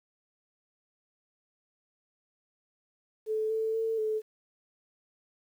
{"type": "tone with pitch steps", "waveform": "sine", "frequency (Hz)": [435.2, 442.3, 448.3, 433.6], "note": ["A4", "A4", "A4", "A4"], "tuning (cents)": [-19, 9, 32, -25], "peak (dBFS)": -27, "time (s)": [3.26, 4.22], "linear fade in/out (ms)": 50, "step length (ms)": 240, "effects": ["10-bit"]}